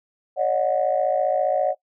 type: tone cluster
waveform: sine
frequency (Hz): 559 / 614 / 733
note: C#5 / D#5 / F#5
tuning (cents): +14 / -23 / -16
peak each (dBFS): -22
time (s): 0.36-1.75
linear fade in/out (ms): 50
effects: noise-tail reverb RT60 0.1 s tail -19 dB re dry + tanh soft clip ceiling -10 dBFS